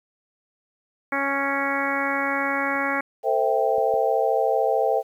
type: harmonic tone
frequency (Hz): 277.2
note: C#4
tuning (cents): 0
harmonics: 1 / 2 / 3 / 4 / 5 / 6 / 7 / 8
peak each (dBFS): -30 / -30 / -30 / -30 / -30 / -30 / -30 / -30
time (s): 1.12-3.01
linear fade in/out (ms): 5
type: clicks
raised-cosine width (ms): 2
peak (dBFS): -38 / -29 / -28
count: 3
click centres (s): 2.755 / 3.782 / 3.94
type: chord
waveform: sine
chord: A minor seventh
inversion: none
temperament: equal with one note detuned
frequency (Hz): 449.8 / 523.3 / 659.3 / 784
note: A4 / C5 / E5 / G5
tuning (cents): +38 / 0 / 0 / 0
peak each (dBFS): -24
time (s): 3.23-5.03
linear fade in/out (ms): 50
effects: 9-bit